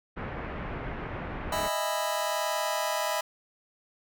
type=low-pass noise; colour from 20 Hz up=pink; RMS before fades=-36 dBFS; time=0.16-1.69 s; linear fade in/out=20 ms; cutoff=2200 Hz; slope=24 dB/octave
type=chord; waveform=sawtooth; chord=E major seventh; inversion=third; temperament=just; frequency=618.1 / 659.3 / 824.1 / 988.9 Hz; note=D#5 / E5 / G#5 / B5; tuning=-12 / 0 / -14 / +2 cents; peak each=-28 / -30 / -31 / -28 dBFS; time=1.52-3.21 s; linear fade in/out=5 ms
effects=none